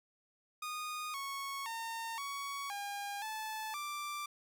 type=tone with pitch steps; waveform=sawtooth; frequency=1232 / 1104 / 912 / 1120 / 808 / 871 / 1177 Hz; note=D#6 / C#6 / A#5 / C#6 / G#5 / A5 / D6; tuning=-17 / -7 / -38 / +18 / -48 / -18 / +3 cents; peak=-35 dBFS; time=0.62-4.26 s; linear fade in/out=5 ms; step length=520 ms; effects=none